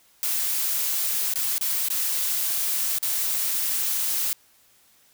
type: noise with dropouts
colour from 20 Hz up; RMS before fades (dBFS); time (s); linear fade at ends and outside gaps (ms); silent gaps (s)
blue; -25; 0.23-4.33; 0; 1.337-1.357 / 1.581-1.611 / 1.885-1.902 / 2.985-3.028
effects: white hiss -59 dBFS RMS until 5.13 s